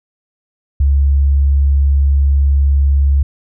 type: tone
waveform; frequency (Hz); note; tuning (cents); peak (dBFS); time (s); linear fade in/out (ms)
sine; 69.7; C#2; +10; -8; 0.8-3.23; 5
effects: none